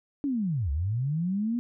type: linear two-way sweep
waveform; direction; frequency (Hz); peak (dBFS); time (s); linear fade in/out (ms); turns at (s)
sine; down then up; 293.7 to 66 to 245.1; -25; 0.24-1.59; 0; 0.71
effects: none